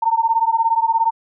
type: beating tone pair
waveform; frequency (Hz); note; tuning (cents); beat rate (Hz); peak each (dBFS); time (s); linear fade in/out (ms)
sine; 901 / 918; A5 / A#5; +41 / -27; 17; -17; 0.02-1.11; 10
effects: none